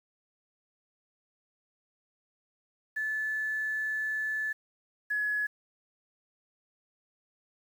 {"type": "tone pair in turn", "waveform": "sine", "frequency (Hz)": [1736, 1693.4], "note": ["A6", "G#6"], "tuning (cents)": [-24, 33], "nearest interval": "unison", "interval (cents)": 43, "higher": "first", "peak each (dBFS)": [-29, -27], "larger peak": "second", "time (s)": [[2.96, 4.53], [5.1, 5.47]], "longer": "first", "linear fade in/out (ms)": 10, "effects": ["9-bit"]}